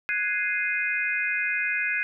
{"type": "chord", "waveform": "sine", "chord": "Ab dominant seventh", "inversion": "third", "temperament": "equal", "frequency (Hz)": [1480, 1661.2, 2093, 2489], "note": ["Gb6", "Ab6", "C7", "Eb7"], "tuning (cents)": [0, 0, 0, 0], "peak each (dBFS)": [-32, -29, -29, -28], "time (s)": [0.09, 2.03], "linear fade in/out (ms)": 0, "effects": []}